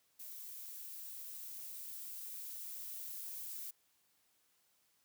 violet noise with level ramp, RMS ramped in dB -49 to -45 dBFS, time 0.19-3.71 s, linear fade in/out 10 ms, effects white hiss -75 dBFS RMS until 5.04 s + high-pass 60 Hz 12 dB/octave

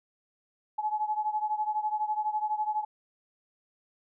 sine beating tone pair, 849 / 861 Hz, G#5 / A5, +38 / -38 cents, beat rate 12 Hz, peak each -29 / -32 dBFS, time 0.78-2.85 s, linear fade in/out 10 ms, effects none

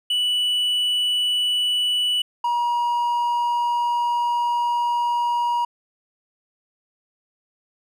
triangle tone pair in turn, 2960 / 955.2 Hz, F#7 / A#5, 0 / +42 cents, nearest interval octave + minor sixth, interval 1958 cents, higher first, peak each -17 dBFS, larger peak neither, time 0.1-2.22 / 2.44-5.65 s, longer second, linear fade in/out 5 ms, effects none

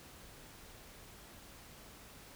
silence, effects pink hiss -55 dBFS RMS until 2.35 s

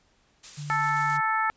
blue noise with tremolo, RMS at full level -38 dBFS, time 0.43-1.18 s, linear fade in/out 10 ms, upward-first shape square, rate 7.5 Hz, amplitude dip 25%
sine tone, 146.83 Hz, D3, in tune, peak -33 dBFS, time 0.57-1.21 s, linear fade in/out 20 ms
harmonic tone, 440 Hz, A4, in tune, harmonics 2 / 3 / 4 / 5, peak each -27 / -26 / -29 / -34 dBFS, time 0.7-1.5 s, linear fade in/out 0 ms
effects pink hiss -65 dBFS RMS until 1.56 s + resampled to 16000 Hz

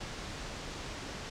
pink low-pass noise, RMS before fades -42 dBFS, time 0-1.3 s, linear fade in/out 10 ms, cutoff 6900 Hz, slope 24 dB/octave, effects none

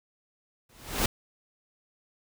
pink noise with exponential growth, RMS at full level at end -22 dBFS, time 0.69-1.06 s, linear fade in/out 5 ms, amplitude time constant 79 ms, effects none

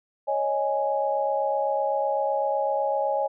sine chord, C# suspended second, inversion none, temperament equal, 554.4 / 622.3 / 830.6 Hz, C#5 / D#5 / G#5, 0 / 0 / 0 cents, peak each -26 / -28 / -26 dBFS, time 0.27-3.28 s, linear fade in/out 20 ms, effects none

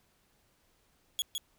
sawtooth tone with echo, 3348 Hz, G#7, 13 cents sharp, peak -26 dBFS, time 1.19-1.22 s, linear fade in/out 0 ms, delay 160 ms, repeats 1, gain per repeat -4 dB, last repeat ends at 1.38 s, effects pink hiss -70 dBFS RMS until 1.58 s

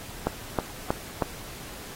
click train, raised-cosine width 1 ms, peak -9 dBFS, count 4, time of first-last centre 0.27-1.222 s, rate 3.15 Hz, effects pink hiss -42 dBFS RMS until 1.95 s + AAC 48 kbps

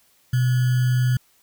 sine tone with sample-and-hold, 125.4 Hz, B2, 27 cents sharp, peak -16 dBFS, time 0.33-1.17 s, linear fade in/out 5 ms, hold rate 1575 Hz, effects white hiss -60 dBFS RMS until 1.42 s

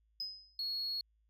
sine tone with exponential decay, 5050 Hz, D#8, 25 cents sharp, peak -33 dBFS, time 0.2-0.6 s, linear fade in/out 2 ms, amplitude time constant 85 ms
sine tone, 4328 Hz, C#8, 42 cents flat, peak -33 dBFS, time 0.59-1.01 s, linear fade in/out 2 ms
effects tanh soft clip ceiling -33 dBFS + added 54 Hz sine -70 dBFS peak until 1.29 s

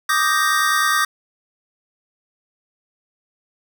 square chord, Eb major seventh, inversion third, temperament equal, 1174.7 / 1244.5 / 1568 / 1864.7 Hz, D6 / Eb6 / G6 / Bb6, 0 / 0 / 0 / 0 cents, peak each -22 dBFS, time 0.09-1.05 s, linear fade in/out 5 ms, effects none

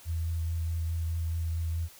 sine tone with vibrato, 82.41 Hz, E2, in tune, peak -28 dBFS, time 0.05-1.89 s, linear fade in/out 50 ms, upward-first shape sine, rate 4.7 Hz, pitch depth 17 cents each way, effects white hiss -53 dBFS RMS until 1.99 s

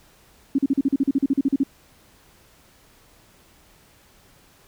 sine tone bursts, 274 Hz, C#4, 20 cents flat, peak -15 dBFS, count 15, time 0.55-1.635 s, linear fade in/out 5 ms, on 35 ms, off 40 ms, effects pink hiss -55 dBFS RMS until 4.67 s

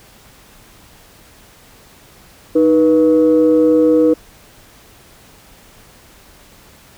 sine tone pair together, 311.1 / 487.4 Hz, D#4 / B4, 0 / -23 cents, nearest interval minor sixth, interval 777 cents, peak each -10 dBFS, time 2.55-4.14 s, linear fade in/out 10 ms, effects tanh soft clip ceiling -3 dBFS + pink hiss -45 dBFS RMS until 6.97 s

